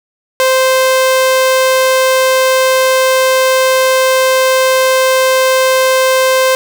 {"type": "tone", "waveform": "sawtooth", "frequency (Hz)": 521, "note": "C5", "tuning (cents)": -7, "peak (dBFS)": -4, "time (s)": [0.4, 6.55], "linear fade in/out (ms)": 0, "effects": []}